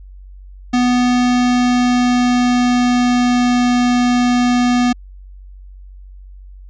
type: tone with pitch glide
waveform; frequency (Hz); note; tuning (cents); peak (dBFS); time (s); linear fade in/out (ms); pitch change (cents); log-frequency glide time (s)
square; 246.9 to 245.3; B3 to B3; 0 to -12; -12; 0.73-4.93; 10; -12; 1.19-3.75
effects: added 47 Hz sine -34 dBFS peak until 6.69 s + resampled to 16000 Hz